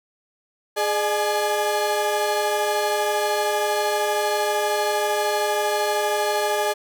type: tone cluster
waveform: 35% pulse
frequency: 416.6 / 604 / 846 Hz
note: G#4 / D5 / G#5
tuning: +5 / +48 / +32 cents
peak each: -23 dBFS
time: 0.76-6.74 s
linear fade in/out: 20 ms
effects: none